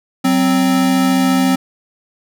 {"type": "tone pair together", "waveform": "square", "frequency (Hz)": [187.39, 261.6], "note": ["F#3", "C4"], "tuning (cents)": [22, 0], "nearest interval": "tritone", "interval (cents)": 578, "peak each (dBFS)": [-18, -13], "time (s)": [0.24, 1.56], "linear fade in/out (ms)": 10, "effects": []}